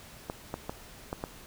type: clicks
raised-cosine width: 1 ms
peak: -19 dBFS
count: 5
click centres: 0.299 / 0.541 / 0.695 / 1.129 / 1.239 s
effects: pink hiss -50 dBFS RMS until 1.46 s